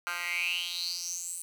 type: tone with high-pass filter sweep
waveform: 10% pulse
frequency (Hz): 174.61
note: F3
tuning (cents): 0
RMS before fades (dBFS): -34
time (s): 0.07-1.42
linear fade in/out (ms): 0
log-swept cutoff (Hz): 1500 to 9100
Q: 8
effects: none